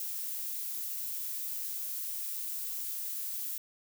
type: noise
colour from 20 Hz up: violet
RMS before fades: -37 dBFS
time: 0-3.58 s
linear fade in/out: 2 ms
effects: none